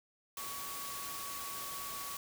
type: tone in noise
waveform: sine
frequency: 1126 Hz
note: C#6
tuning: 27 cents sharp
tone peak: -45 dBFS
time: 0.37-2.17 s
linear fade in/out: 2 ms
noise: white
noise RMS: -43 dBFS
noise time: 0.37-2.17 s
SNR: -5 dB
effects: none